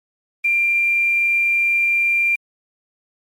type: tone with quantisation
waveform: sine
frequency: 2379 Hz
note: D7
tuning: 22 cents sharp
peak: -14 dBFS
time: 0.44-2.36 s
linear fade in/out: 10 ms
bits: 7
effects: MP3 64 kbps